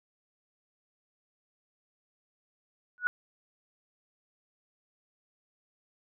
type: tone with exponential growth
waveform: sine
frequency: 1466 Hz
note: F#6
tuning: 16 cents flat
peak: -19 dBFS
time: 2.98-3.07 s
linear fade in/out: 0 ms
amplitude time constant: 19 ms
effects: none